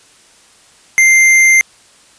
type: tone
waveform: square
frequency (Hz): 2093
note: C7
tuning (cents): 0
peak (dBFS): -6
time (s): 0.98-1.61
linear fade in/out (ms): 0
effects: white hiss -46 dBFS RMS until 2.18 s + resampled to 22050 Hz